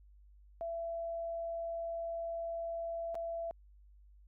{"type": "tone with dropouts", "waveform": "sine", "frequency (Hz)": 670, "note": "E5", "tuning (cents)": 28, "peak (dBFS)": -36, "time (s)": [0.61, 3.51], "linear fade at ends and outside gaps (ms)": 0, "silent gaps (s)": [3.145, 3.153], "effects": ["added 50 Hz sine -57 dBFS peak until 4.27 s"]}